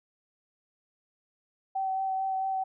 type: tone with vibrato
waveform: sine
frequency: 766 Hz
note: G5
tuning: 40 cents flat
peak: -27 dBFS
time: 1.75-2.64 s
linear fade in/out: 10 ms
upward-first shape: sine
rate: 4.5 Hz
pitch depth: 13 cents each way
effects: none